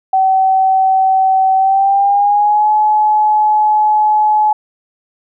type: tone with pitch glide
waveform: sine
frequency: 763 to 851.5 Hz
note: G5 to G#5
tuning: -47 to +43 cents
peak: -8 dBFS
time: 0.13-4.53 s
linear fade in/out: 5 ms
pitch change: +190 cents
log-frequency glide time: 1.56-2.7 s
effects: none